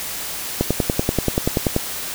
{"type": "click train", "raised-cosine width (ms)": 2, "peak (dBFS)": -3, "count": 13, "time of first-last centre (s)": [0.61, 1.764], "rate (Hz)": 10.4, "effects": ["white hiss -28 dBFS RMS until 2.14 s"]}